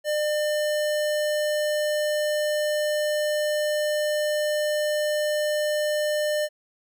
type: tone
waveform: square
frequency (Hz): 600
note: D5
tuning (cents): +37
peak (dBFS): -23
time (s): 0.04-6.49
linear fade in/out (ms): 50
effects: none